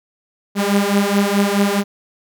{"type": "beating tone pair", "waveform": "sawtooth", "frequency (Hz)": [199, 203.7], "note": ["G3", "G#3"], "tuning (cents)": [26, -33], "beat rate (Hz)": 4.7, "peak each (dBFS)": -13, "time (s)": [0.55, 1.84], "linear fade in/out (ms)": 50, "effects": []}